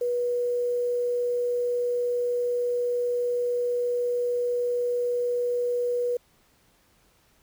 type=tone with quantisation; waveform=sine; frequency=486.3 Hz; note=B4; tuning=27 cents flat; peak=-23 dBFS; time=0.01-6.17 s; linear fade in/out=5 ms; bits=8; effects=pink hiss -63 dBFS RMS until 7.42 s